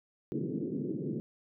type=band-pass noise; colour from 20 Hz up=pink; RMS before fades=-35 dBFS; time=0.32-1.2 s; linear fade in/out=0 ms; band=140 to 420 Hz; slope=48 dB/octave; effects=none